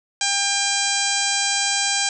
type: harmonic tone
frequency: 799 Hz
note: G5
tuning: 33 cents sharp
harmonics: 1 / 2 / 3 / 4 / 5 / 6 / 7 / 8 / 9 / 10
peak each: -28 / -28 / -28 / -28 / -28 / -28 / -28 / -28 / -28 / -28 dBFS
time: 0.21-2.09 s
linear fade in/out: 2 ms
effects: none